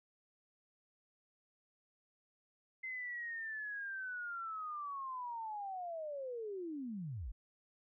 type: linear sweep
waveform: sine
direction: down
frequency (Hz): 2073 to 39.07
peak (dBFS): -40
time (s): 2.83-7.32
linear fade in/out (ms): 10
effects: none